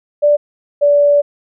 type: tone pair in turn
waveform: sine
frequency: 587.3 / 578.5 Hz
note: D5 / D5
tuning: 0 / -26 cents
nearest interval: unison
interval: 26 cents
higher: first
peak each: -7 dBFS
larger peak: neither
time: 0.22-0.37 / 0.81-1.22 s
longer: second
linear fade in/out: 20 ms
effects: none